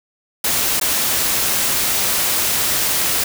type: noise with dropouts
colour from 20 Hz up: white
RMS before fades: -18 dBFS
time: 0.44-3.24 s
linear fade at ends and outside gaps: 5 ms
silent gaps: 0.799-0.812 s
effects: none